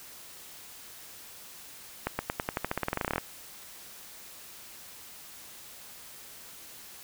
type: accelerating click train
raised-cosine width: 0.5 ms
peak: -13 dBFS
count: 20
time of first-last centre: 2.07-3.181 s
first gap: 120 ms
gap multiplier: 0.91
effects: white hiss -48 dBFS RMS until 7.03 s